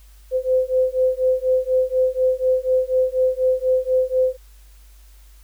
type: beating tone pair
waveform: sine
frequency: 512 / 516.1 Hz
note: C5 / C5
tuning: -38 / -24 cents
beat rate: 4.1 Hz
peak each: -19 dBFS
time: 0.31-4.37 s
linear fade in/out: 50 ms
effects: added 50 Hz sine -44 dBFS peak until 5.43 s + white hiss -56 dBFS RMS until 5.43 s